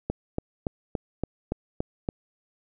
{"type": "click train", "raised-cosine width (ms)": 2, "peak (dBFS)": -13, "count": 8, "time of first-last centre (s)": [0.1, 2.089], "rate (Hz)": 3.52, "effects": []}